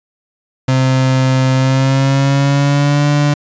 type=tone with pitch glide; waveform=35% pulse; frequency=130.81 to 145.98 Hz; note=C3 to D3; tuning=0 to -10 cents; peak=-8 dBFS; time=0.68-3.34 s; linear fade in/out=5 ms; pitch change=+190 cents; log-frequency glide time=1.54-3.07 s; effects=resampled to 16000 Hz